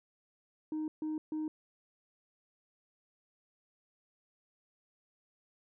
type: tone bursts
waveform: sine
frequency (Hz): 310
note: D#4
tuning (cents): -6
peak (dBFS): -31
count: 3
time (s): 0.72-1.48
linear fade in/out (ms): 2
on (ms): 160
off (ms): 140
effects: tanh soft clip ceiling -32 dBFS